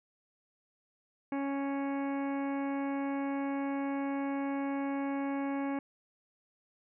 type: harmonic tone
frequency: 277.2 Hz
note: C#4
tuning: in tune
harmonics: 1 / 2 / 3 / 4 / 5 / 6 / 7 / 8 / 9 / 10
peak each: -32 / -41 / -41 / -46 / -55 / -49 / -57 / -49 / -60 / -61 dBFS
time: 1.32-5.79 s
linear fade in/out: 2 ms
effects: none